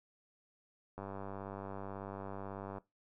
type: click train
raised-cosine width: 1 ms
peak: -30 dBFS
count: 178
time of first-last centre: 0.98-2.782 s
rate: 98.2 Hz
effects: noise-tail reverb RT60 0.2 s tail -19 dB re dry